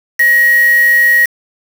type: tone with quantisation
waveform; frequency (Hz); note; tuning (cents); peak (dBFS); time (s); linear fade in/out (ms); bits
sine; 1894; A#6; +27; -6; 0.19-1.26; 10; 3
effects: none